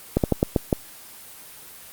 slowing click train, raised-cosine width 2 ms, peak -4 dBFS, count 6, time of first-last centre 0.17-0.728 s, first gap 68 ms, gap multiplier 1.25, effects white hiss -43 dBFS RMS until 1.92 s + Opus 24 kbps

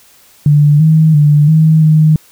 sine tone with pitch steps, 147.2 / 158 / 147.9 / 158 / 155.5 Hz, D3 / D#3 / D3 / D#3 / D#3, +4 / +27 / +13 / +27 / -1 cents, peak -4 dBFS, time 0.46-2.16 s, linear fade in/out 2 ms, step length 340 ms, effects white hiss -45 dBFS RMS until 2.31 s

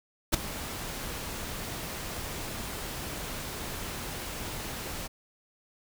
pink noise with ADSR envelope, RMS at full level -21 dBFS, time 0.32-5.08 s, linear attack 22 ms, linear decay 8 ms, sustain -16 dB, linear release 20 ms, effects none

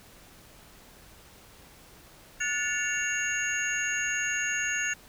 sine tone cluster, 1460 / 1744 / 2231 / 2769 / 6640 Hz, F#6 / A6 / C#7 / F7 / G#8, -24 / -16 / +11 / -15 / -1 cents, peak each -33 / -31 / -37 / -34 / -33 dBFS, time 2.4-4.94 s, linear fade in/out 10 ms, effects pink hiss -53 dBFS RMS until 5.08 s

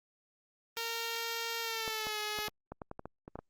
5% pulse tone with pitch glide, 460.8 to 422.6 Hz, A#4 to G#4, -20 to +30 cents, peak -23 dBFS, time 0.77-2.48 s, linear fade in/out 0 ms, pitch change -150 cents, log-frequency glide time 1.61-2.19 s
clicks, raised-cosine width 1 ms, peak -27 dBFS, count 12, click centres 1.878 / 2.069 / 2.388 / 2.483 / 2.72 / 2.818 / 2.914 / 2.994 / 3.056 / 3.279 / 3.356 / 3.39 s
effects Opus 24 kbps

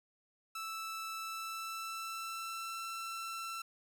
sawtooth tone with pitch glide, 1318.5 to 1340.8 Hz, E6 to E6, 0 to +29 cents, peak -36 dBFS, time 0.55-3.62 s, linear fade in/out 5 ms, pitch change +29 cents, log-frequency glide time 1.16-2.84 s, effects none

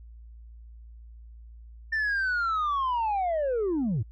sine linear sweep, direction down, 1799 to 92.6 Hz, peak -22 dBFS, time 1.92-4.03 s, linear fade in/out 10 ms, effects tanh soft clip ceiling -23 dBFS + added 57 Hz sine -44 dBFS peak until 4.11 s

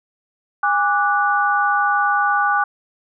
sine tone cluster, 817 / 1171 / 1474 Hz, G#5 / D6 / F#6, -29 / -5 / -7 cents, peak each -19 dBFS, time 0.63-2.64 s, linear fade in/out 5 ms, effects none

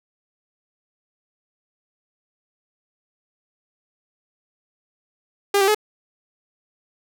sawtooth tone with pitch steps, 402.1 / 389.4 / 425 Hz, G4 / G4 / G#4, +44 / -12 / +40 cents, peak -11 dBFS, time 5.54-5.747 s, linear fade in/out 5 ms, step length 69 ms, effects none

